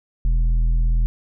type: tone with tanh clipping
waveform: triangle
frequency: 41.16 Hz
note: E1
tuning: 2 cents flat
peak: -16 dBFS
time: 0.25-1.06 s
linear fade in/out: 0 ms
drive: 11 dB
effects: none